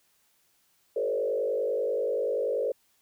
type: tone with frequency modulation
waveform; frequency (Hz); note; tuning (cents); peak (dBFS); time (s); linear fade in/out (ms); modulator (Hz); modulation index
sine; 493.9; B4; 0; -25; 0.96-2.72; 5; 50.3; 1.5
effects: white hiss -68 dBFS RMS until 3.01 s